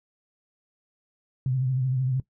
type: tone with vibrato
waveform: sine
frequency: 129.7 Hz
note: C3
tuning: 15 cents flat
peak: -22 dBFS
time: 1.46-2.2 s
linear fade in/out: 2 ms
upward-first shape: triangle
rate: 13 Hz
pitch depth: 70 cents each way
effects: noise-tail reverb RT60 0.1 s tail -18 dB re dry